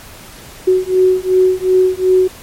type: beating tone pair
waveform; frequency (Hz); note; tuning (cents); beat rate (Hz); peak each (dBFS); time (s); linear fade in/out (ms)
sine; 370 / 372.7; F#4 / F#4; 0 / +13; 2.7; -12; 0.67-2.28; 10
effects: pink hiss -36 dBFS RMS until 2.42 s + MP3 64 kbps